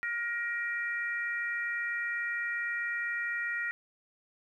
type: harmonic tone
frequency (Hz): 472.2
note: A#4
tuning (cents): +22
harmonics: 3 / 4 / 5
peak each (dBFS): -37 / -32 / -42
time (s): 0.03-3.71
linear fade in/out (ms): 0
effects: 11-bit